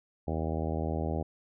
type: harmonic tone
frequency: 79.7 Hz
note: D#2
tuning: 42 cents sharp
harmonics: 1 / 2 / 3 / 4 / 5 / 6 / 7 / 8 / 9 / 10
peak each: -33 / -36 / -38 / -39 / -40 / -41 / -41 / -42 / -43 / -43 dBFS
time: 0.27-1.23 s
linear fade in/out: 10 ms
effects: none